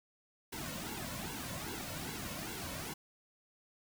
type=noise with flanger; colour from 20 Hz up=pink; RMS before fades=-42 dBFS; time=0.52-2.94 s; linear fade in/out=10 ms; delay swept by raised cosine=1.6 to 2.5 ms; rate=2.5 Hz; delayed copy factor=-0.75; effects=none